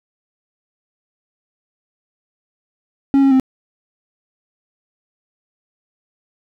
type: tone with pitch steps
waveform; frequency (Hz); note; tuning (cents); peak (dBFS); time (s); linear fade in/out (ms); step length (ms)
triangle; 274.9 / 272.3 / 262.3; C#4 / C#4 / C4; -14 / -31 / +4; -7; 3.14-3.398; 0; 86
effects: none